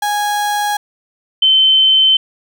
35% pulse / sine tone pair in turn, 828 / 3079 Hz, G#5 / G7, -5 / -32 cents, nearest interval octave + major seventh, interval 2273 cents, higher second, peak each -13 / -7 dBFS, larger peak second, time 0.02-0.77 / 1.42-2.17 s, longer neither, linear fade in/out 5 ms, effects none

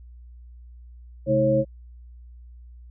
sine tone cluster, 132.3 / 213.2 / 321 / 542 Hz, C3 / G#3 / E4 / C#5, +20 / +46 / -46 / -39 cents, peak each -24 / -27 / -26 / -19 dBFS, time 1.26-1.65 s, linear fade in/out 50 ms, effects added 60 Hz sine -42 dBFS peak until 2.9 s

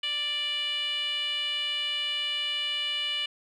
10% pulse tone with band-pass filter, 587.3 Hz, D5, in tune, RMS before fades -30 dBFS, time 0.03-3.26 s, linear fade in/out 5 ms, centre 3000 Hz, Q 5.4, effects none

